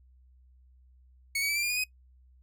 sawtooth tone with pitch steps, 2217 / 2264 / 2311 / 2360 / 2409 / 2460 / 2512 Hz, C#7 / C#7 / D7 / D7 / D7 / D#7 / D#7, 0 / +36 / -28 / +8 / +43 / -20 / +16 cents, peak -24 dBFS, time 1.35-1.84 s, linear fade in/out 5 ms, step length 70 ms, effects noise-tail reverb RT60 0.1 s tail -20 dB re dry + added 63 Hz sine -56 dBFS peak until 2.42 s

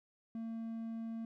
triangle tone, 226.7 Hz, A#3, 48 cents flat, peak -37 dBFS, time 0.35-1.25 s, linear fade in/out 2 ms, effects none

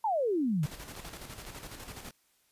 sine exponential sweep, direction down, 932.3 to 136.6 Hz, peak -26 dBFS, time 0.04-0.66 s, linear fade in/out 5 ms
pink noise with tremolo, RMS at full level -43 dBFS, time 0.63-2.11 s, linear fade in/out 2 ms, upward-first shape square, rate 12 Hz, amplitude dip 50%
clicks, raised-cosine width 0.2 ms, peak -29 dBFS, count 5, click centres 0.953 / 1.052 / 1.092 / 1.137 / 1.451 s
effects white hiss -70 dBFS RMS until 2.51 s + resampled to 32000 Hz

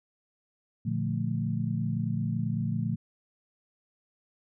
sine chord, Bb major seventh, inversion none, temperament equal, 116.54 / 146.83 / 174.61 / 220 Hz, Bb2 / D3 / F3 / A3, 0 / 0 / 0 / 0 cents, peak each -31 / -33 / -33 / -33 dBFS, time 0.85-2.96 s, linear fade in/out 10 ms, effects none

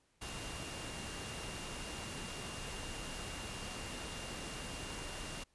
sine tone in noise, 2796 Hz, F7, 1 cent sharp, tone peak -51 dBFS, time 0.21-5.44 s, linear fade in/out 10 ms, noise pink, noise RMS -44 dBFS, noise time 0.21-5.44 s, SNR -10 dB, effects pink hiss -74 dBFS RMS until 5.54 s + resampled to 24000 Hz

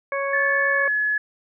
harmonic tone, 554.4 Hz, C#5, in tune, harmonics 1 / 2 / 3 / 4, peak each -25 / -28 / -30 / -31 dBFS, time 0.12-0.88 s, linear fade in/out 2 ms
sine tone with pitch glide, 1732 to 1701.3 Hz, A6 to G#6, -28 to +41 cents, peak -19 dBFS, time 0.33-1.18 s, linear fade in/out 5 ms, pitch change -31 cents, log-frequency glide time 0.68-0.91 s
effects none

